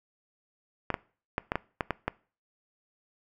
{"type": "clicks", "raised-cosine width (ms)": 0.5, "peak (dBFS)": -12, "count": 8, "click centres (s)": [0.903, 0.942, 1.381, 1.519, 1.556, 1.808, 1.907, 2.08], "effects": ["noise-tail reverb RT60 0.4 s tail -22 dB re dry"]}